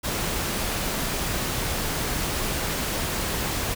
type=noise; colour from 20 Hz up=pink; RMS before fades=-27 dBFS; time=0.03-3.75 s; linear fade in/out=20 ms; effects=none